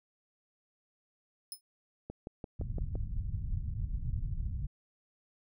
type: tone with exponential decay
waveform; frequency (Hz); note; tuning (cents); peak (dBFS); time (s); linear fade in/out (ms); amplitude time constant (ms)
5% pulse; 5190; E8; -28; -30; 1.52-1.61; 1; 18
type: click train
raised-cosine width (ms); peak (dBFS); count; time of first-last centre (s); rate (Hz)
2; -27; 6; 2.1-2.955; 5.85
type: low-pass noise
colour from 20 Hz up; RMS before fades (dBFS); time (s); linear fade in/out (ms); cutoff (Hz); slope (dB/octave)
pink; -35; 2.59-4.67; 10; 130; 24
effects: none